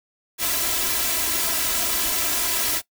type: noise with comb filter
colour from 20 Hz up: white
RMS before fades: -23 dBFS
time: 0.38-2.82 s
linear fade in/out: 50 ms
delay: 3 ms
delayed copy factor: +1
effects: noise-tail reverb RT60 0.1 s tail -19 dB re dry